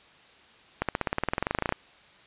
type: accelerating click train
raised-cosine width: 0.5 ms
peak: -10 dBFS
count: 20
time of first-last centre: 0.82-1.724 s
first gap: 67 ms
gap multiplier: 0.96
effects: white hiss -55 dBFS RMS until 2.26 s + resampled to 8000 Hz